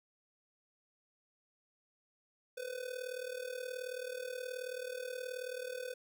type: tone with amplitude modulation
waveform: square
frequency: 503 Hz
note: B4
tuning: 32 cents sharp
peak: -37 dBFS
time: 2.57-5.94 s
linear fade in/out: 10 ms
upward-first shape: sine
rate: 38.7 Hz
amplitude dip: 80%
effects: none